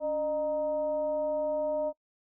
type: tone with frequency modulation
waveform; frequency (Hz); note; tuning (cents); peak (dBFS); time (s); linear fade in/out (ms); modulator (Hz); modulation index
sine; 609; D#5; -37; -27; 0-1.93; 50; 325; 0.48
effects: noise-tail reverb RT60 0.1 s tail -22 dB re dry